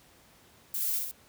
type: noise with echo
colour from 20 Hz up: violet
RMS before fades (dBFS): -32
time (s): 0.74-0.99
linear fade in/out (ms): 5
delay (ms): 62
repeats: 2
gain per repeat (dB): -3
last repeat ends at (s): 1.114
effects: pink hiss -59 dBFS RMS until 1.28 s + high-pass 60 Hz 12 dB/octave